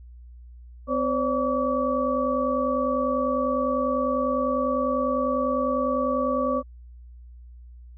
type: tone cluster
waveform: sine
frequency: 255.6 / 523 / 573 / 1144 Hz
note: C4 / C5 / D5 / D6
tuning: -40 / -1 / -43 / -46 cents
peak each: -27 dBFS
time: 0.87-6.63 s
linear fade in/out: 50 ms
effects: added 60 Hz sine -42 dBFS peak until 7.97 s